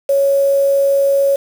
sine tone with quantisation, 554.4 Hz, C#5, in tune, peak -10 dBFS, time 0.09-1.36 s, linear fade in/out 5 ms, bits 5, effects none

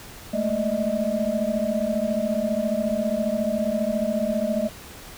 sine tone cluster, 212.3 / 226.9 / 604 / 637 Hz, G#3 / A#3 / D5 / D#5, +38 / -47 / +48 / +41 cents, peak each -27 dBFS, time 0.33-4.69 s, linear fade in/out 10 ms, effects pink hiss -42 dBFS RMS until 5.17 s

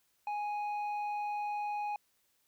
square tone with low-pass filter, 830.6 Hz, G#5, in tune, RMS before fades -36 dBFS, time 0.27-1.96 s, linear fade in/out 2 ms, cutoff 1700 Hz, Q 5.3, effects white hiss -74 dBFS RMS until 2.47 s

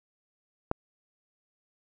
click, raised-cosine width 1 ms, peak -12 dBFS, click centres 0.714 s, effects none

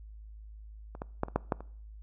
clicks, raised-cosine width 1 ms, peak -30 / -22 / -14 / -28 / -12 / -13 / -29 dBFS, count 7, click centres 0.951 / 1.019 / 1.234 / 1.284 / 1.36 / 1.522 / 1.606 s, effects noise-tail reverb RT60 0.6 s tail -23 dB re dry + added 53 Hz sine -45 dBFS peak until 2.02 s

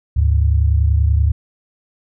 sine tone pair together, 73.42 / 103.83 Hz, D2 / G#2, 0 / 0 cents, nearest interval tritone, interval 600 cents, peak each -12 / -17 dBFS, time 0.16-1.32 s, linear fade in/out 10 ms, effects none

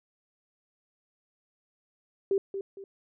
sine tone with echo, 391.9 Hz, G4, in tune, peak -22 dBFS, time 2.31-2.38 s, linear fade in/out 2 ms, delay 230 ms, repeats 2, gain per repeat -9 dB, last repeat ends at 2.84 s, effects none

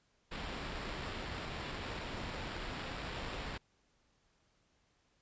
pink noise with sample-and-hold, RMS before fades -42 dBFS, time 0.31-3.58 s, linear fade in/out 10 ms, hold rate 6300 Hz, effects pink hiss -74 dBFS RMS until 5.21 s + resampled to 16000 Hz

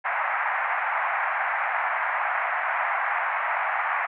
pink band-pass noise, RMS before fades -26 dBFS, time 0.04-4.07 s, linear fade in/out 20 ms, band 710 to 2200 Hz, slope 48 dB/octave, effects none

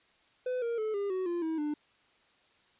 triangle tone with pitch steps, 504 / 467.5 / 433.7 / 402.3 / 373.2 / 346.2 / 321.2 / 298 Hz, B4 / A#4 / A4 / G4 / F#4 / F4 / E4 / D4, +35 / +5 / -25 / +45 / +15 / -15 / -45 / +25 cents, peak -28 dBFS, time 0.46-1.74 s, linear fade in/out 5 ms, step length 160 ms, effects white hiss -66 dBFS RMS until 2.79 s + resampled to 8000 Hz

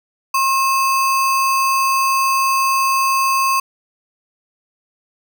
sine tone with sample-and-hold, 1072 Hz, C6, 42 cents sharp, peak -13 dBFS, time 0.34-3.6 s, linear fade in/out 5 ms, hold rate 3675 Hz, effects none

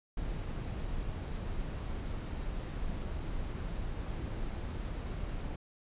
brown noise, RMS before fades -37 dBFS, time 0.17-5.56 s, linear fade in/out 5 ms, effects resampled to 8000 Hz

